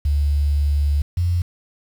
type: tone pair in turn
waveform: sine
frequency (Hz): 72.4 / 87.35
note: D2 / F2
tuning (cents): -24 / +1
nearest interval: minor third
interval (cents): 325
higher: second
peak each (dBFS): -15 / -16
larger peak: first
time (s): 0.05-1.02 / 1.17-1.42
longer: first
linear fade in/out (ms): 5
effects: 7-bit